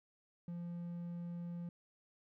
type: tone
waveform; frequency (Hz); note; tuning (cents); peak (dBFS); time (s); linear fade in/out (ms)
triangle; 172.7; F3; -19; -39; 0.48-1.69; 2
effects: none